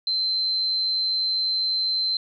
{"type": "tone", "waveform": "sine", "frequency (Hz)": 4096, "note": "C8", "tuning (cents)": -38, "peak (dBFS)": -21, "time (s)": [0.07, 2.17], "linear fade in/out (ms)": 2, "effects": []}